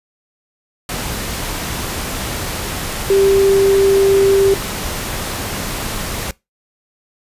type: tone in noise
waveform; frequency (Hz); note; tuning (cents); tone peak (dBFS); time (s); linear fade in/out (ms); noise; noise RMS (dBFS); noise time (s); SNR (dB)
sine; 392; G4; 0; -9; 3.1-4.54; 2; pink; -23; 0.89-6.31; +11
effects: noise-tail reverb RT60 0.2 s tail -21 dB re dry + resampled to 32000 Hz